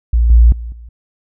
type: tone with level steps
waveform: sine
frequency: 58 Hz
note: A#1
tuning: 8 cents flat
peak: -8 / -3 / -22 / -31 dBFS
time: 0.13-0.89 s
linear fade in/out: 5 ms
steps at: 0.3 / 0.52 / 0.72 s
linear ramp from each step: 2 ms
effects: none